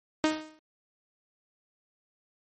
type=tone with exponential decay; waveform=sawtooth; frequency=311.1 Hz; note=D#4; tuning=in tune; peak=-16 dBFS; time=0.24-0.59 s; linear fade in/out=0 ms; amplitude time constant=75 ms; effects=MP3 32 kbps